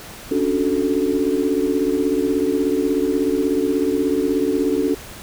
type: chord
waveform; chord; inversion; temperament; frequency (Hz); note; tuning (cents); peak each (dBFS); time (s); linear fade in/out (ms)
sine; D major seventh; third; equal; 277.2 / 293.7 / 370 / 440; C#4 / D4 / F#4 / A4; 0 / 0 / 0 / 0; -22; 0.31-4.95; 5
effects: pink hiss -37 dBFS RMS until 5.22 s